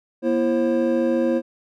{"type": "tone cluster", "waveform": "triangle", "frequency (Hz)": [240.5, 334.2, 533], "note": ["B3", "E4", "C5"], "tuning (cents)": [-46, 24, 32], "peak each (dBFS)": -20, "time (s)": [0.22, 1.42], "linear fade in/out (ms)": 50, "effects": []}